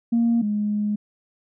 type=tone pair in turn; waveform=sine; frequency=233.1 / 208.7 Hz; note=A#3 / G#3; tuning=0 / +9 cents; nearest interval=major second; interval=191 cents; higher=first; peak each=-15 / -20 dBFS; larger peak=first; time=0.12-0.42 / 0.42-0.96 s; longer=second; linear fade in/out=10 ms; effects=tanh soft clip ceiling -13 dBFS